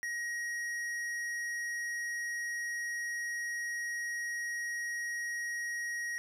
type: tone with tanh clipping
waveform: triangle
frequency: 1890 Hz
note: A#6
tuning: 23 cents sharp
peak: -36 dBFS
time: 0.03-6.18 s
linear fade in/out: 0 ms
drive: 15 dB
effects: none